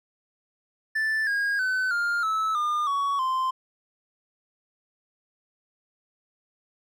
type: tone with pitch steps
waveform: triangle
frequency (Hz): 1760 / 1632.7 / 1514.6 / 1405 / 1303.4 / 1209.1 / 1121.6 / 1040.5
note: A6 / G#6 / F#6 / F6 / E6 / D#6 / C#6 / C6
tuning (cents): 0 / -30 / +40 / +10 / -20 / -50 / +20 / -10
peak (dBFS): -21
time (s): 0.95-3.51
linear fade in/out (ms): 10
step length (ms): 320
effects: none